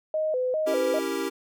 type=tone with vibrato; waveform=sine; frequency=562 Hz; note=C#5; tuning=24 cents sharp; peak=-23 dBFS; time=0.14-0.99 s; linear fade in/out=2 ms; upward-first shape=square; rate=2.5 Hz; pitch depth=180 cents each way
type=chord; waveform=square; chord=C# diminished seventh; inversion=none; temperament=equal; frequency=277.2 / 329.6 / 392 / 466.2 Hz; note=C#4 / E4 / G4 / Bb4; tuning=0 / 0 / 0 / 0 cents; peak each=-34 / -33 / -31 / -35 dBFS; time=0.66-1.3 s; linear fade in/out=20 ms
effects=none